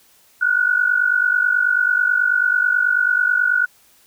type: tone pair together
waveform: sine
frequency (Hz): 1444 / 1493.2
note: F#6 / F#6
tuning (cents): -43 / +15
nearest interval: minor second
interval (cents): 58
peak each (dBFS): -17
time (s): 0.41-3.66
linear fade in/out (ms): 10
effects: white hiss -54 dBFS RMS until 4.06 s